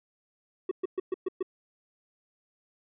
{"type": "tone bursts", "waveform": "triangle", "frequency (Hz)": 374, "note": "F#4", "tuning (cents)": 19, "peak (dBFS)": -24, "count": 6, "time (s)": [0.69, 1.428], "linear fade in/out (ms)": 5, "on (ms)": 23, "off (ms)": 120, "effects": ["resampled to 8000 Hz"]}